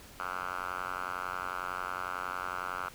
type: tone with band-pass filter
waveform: 5% pulse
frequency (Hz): 91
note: F#2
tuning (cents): -28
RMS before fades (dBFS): -37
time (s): 0.2-2.89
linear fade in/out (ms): 0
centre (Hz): 1400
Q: 5.5
effects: pink hiss -52 dBFS RMS until 2.94 s